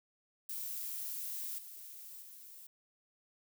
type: noise with level steps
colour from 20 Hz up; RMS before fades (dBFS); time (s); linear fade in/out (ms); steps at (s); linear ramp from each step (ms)
violet; -41 / -50 / -53; 0.49-2.67; 5; 1.58 / 2.22; 5
effects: none